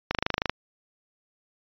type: click train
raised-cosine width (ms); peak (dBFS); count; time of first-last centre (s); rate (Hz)
0.3; -8; 11; 0.11-0.496; 25.9
effects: resampled to 11025 Hz